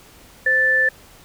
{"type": "tone pair together", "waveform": "sine", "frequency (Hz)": [519.5, 1760], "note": ["C5", "A6"], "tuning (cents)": [-12, 0], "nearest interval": "octave + major sixth", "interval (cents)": 2112, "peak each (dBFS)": [-25, -14], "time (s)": [0.46, 0.89], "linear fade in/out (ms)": 5, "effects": ["pink hiss -47 dBFS RMS until 1.24 s"]}